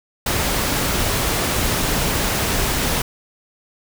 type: noise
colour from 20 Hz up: pink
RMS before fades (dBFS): -20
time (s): 0.26-3.02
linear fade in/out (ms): 5
effects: none